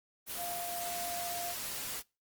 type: tone in noise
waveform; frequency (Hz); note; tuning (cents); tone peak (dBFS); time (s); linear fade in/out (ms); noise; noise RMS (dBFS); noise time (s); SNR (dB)
sine; 698.5; F5; 0; -38; 0.36-1.55; 50; white; -39; 0.26-2.03; -2
effects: noise-tail reverb RT60 0.3 s tail -25 dB re dry + Opus 24 kbps